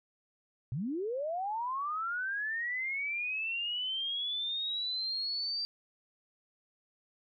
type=linear sweep; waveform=sine; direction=up; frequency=109.3 to 4699 Hz; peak=-32 dBFS; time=0.72-5.65 s; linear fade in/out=0 ms; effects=none